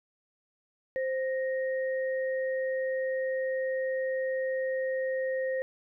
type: tone pair together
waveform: sine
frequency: 523.3 / 1864.7 Hz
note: C5 / A#6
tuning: 0 / 0 cents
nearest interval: octave + minor seventh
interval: 2200 cents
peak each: -28 / -38 dBFS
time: 0.96-5.62 s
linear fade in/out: 0 ms
effects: none